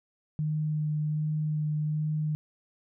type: tone with vibrato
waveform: sine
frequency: 152.6 Hz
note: D#3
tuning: 33 cents flat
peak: -26 dBFS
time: 0.39-2.35 s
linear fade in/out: 0 ms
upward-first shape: sine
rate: 1.3 Hz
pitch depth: 12 cents each way
effects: none